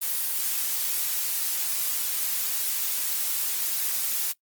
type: noise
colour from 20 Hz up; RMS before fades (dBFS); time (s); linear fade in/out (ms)
blue; -27; 0.01-4.33; 20
effects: noise-tail reverb RT60 0.1 s tail -21 dB re dry + Opus 24 kbps